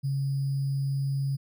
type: tone with sample-and-hold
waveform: sine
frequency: 137.7 Hz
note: C#3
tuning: 11 cents flat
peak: -25 dBFS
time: 0.03-1.37 s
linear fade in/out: 20 ms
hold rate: 4900 Hz
effects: none